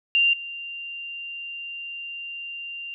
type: tone with level steps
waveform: sine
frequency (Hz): 2782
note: F7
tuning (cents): -7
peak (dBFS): -16 / -32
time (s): 0.15-2.94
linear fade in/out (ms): 0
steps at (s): 0.33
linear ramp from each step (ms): 5
effects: none